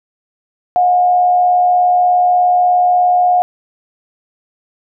sine tone with frequency modulation, 720 Hz, F#5, 47 cents flat, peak -8 dBFS, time 0.76-3.42 s, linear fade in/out 0 ms, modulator 83.3 Hz, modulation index 0.3, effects none

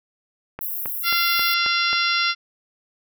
click train, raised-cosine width 0.5 ms, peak -16 dBFS, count 6, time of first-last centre 0.59-1.93 s, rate 3.73 Hz
white high-pass noise, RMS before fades -28 dBFS, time 0.61-1.54 s, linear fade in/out 2 ms, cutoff 11000 Hz, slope 96 dB/octave
harmonic tone, 690 Hz, F5, 21 cents flat, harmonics 2 / 3 / 4 / 5 / 6 / 7 / 8, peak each -23 / -25 / -26 / -27 / -28 / -28 / -29 dBFS, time 1.03-2.35 s, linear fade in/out 50 ms
effects none

